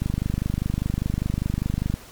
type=click train; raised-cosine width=5 ms; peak=-11 dBFS; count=49; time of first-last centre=0.02-1.94 s; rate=25 Hz; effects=pink hiss -45 dBFS RMS until 2.11 s + MP3 96 kbps